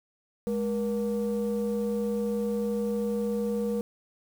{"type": "tone pair together", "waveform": "sine", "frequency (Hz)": [209.1, 476], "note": ["G#3", "A#4"], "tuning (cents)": [12, 36], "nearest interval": "octave + major second", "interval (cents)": 1424, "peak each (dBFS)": -27, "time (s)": [0.47, 3.81], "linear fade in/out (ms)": 0, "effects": ["tanh soft clip ceiling -22 dBFS", "8-bit"]}